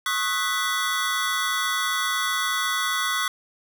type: tone cluster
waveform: square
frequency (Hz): 1097 / 1263 / 1490 / 1978 / 3419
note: C#6 / D#6 / F#6 / B6 / G#7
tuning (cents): -18 / +26 / +12 / +2 / +50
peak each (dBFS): -30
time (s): 0.06-3.28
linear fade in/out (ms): 2
effects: none